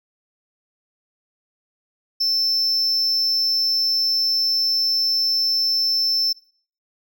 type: tone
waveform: triangle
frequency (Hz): 5320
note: E8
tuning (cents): +15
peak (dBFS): -16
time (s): 2.2-6.33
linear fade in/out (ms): 10
effects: noise-tail reverb RT60 0.5 s tail -22 dB re dry